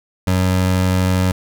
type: tone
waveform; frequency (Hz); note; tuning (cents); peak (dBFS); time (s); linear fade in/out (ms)
25% pulse; 92.5; F#2; 0; -10; 0.27-1.32; 5
effects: none